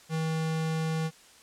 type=tone; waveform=square; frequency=160 Hz; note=D#3; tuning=49 cents sharp; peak=-28 dBFS; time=0.09-1.11 s; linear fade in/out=50 ms; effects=white hiss -55 dBFS RMS until 1.42 s + low-pass 9000 Hz 12 dB/octave